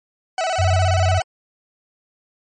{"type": "tone with vibrato", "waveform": "40% pulse", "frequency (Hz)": 698.5, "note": "F5", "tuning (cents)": 0, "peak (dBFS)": -18, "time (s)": [0.38, 1.22], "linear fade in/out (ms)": 2, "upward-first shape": "square", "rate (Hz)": 17, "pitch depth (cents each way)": 120}
{"type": "tone", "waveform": "sine", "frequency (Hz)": 92.5, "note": "F#2", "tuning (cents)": 0, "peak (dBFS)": -15, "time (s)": [0.58, 1.2], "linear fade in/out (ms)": 20}
{"effects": ["MP3 32 kbps"]}